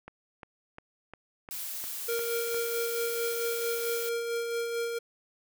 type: click train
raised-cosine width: 0.5 ms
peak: -28 dBFS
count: 8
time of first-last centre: 0.08-2.545 s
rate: 2.84 Hz
type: noise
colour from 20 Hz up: blue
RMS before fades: -37 dBFS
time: 1.51-4.09 s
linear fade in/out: 0 ms
type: tone with tremolo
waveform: square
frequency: 466.9 Hz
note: A#4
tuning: 3 cents sharp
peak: -29 dBFS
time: 2.08-4.99 s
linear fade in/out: 10 ms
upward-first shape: sine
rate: 4.5 Hz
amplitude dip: 35%
effects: none